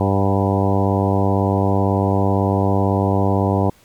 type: harmonic tone with a mistuned harmonic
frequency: 98 Hz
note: G2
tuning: in tune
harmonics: 1 / 2 / 3 / 4 / 5 / 6 / 7 / 8 / 9 / 10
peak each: -18 / -21 / -23 / -24 / -25 / -26 / -26 / -27 / -28 / -28 dBFS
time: 0-3.7 s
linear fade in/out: 5 ms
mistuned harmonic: 7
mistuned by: +20 cents
effects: pink hiss -52 dBFS RMS until 3.84 s + MP3 96 kbps